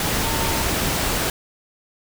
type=tone in noise; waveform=sine; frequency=908 Hz; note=A#5; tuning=46 cents flat; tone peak=-29 dBFS; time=0.23-0.63 s; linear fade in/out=2 ms; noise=pink; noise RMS=-22 dBFS; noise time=0-1.3 s; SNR=-10 dB; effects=none